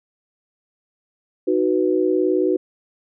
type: chord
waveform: sine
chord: B major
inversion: first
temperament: equal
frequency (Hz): 311.1 / 370 / 493.9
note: D#4 / F#4 / B4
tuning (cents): 0 / 0 / 0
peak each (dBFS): -21 / -18 / -23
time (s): 1.47-2.57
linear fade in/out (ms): 10
effects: none